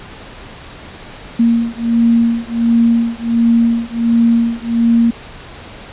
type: beating tone pair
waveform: sine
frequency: 231.6 / 233 Hz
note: A#3 / A#3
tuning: -11 / -1 cents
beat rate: 1.4 Hz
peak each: -13 dBFS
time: 1.39-5.11 s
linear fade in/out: 10 ms
effects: pink hiss -34 dBFS RMS until 5.92 s + resampled to 8000 Hz